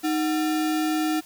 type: tone with sample-and-hold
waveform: sine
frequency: 311.1 Hz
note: D#4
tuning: in tune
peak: -21 dBFS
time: 0.03-1.21 s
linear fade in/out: 20 ms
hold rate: 1050 Hz
effects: white hiss -49 dBFS RMS until 1.25 s